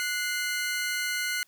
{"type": "tone pair together", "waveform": "sawtooth", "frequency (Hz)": [1468.8, 2086], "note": ["F#6", "C7"], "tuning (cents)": [-13, -6], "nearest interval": "tritone", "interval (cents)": 607, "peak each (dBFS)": -27, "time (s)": [0, 1.43], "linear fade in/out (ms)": 0, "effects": ["white hiss -65 dBFS RMS until 1.47 s"]}